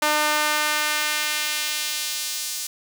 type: tone with high-pass filter sweep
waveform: sawtooth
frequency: 301.5 Hz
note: D4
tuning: 46 cents sharp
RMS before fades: -24 dBFS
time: 0.02-2.67 s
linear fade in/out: 5 ms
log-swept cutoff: 820 to 5800 Hz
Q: 0.9
effects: none